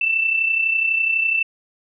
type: tone pair together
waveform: sine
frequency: 2661 / 2693 Hz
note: E7 / E7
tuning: +16 / +36 cents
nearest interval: unison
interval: 20 cents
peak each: -17 / -25 dBFS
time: 0.01-1.43 s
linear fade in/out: 5 ms
effects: none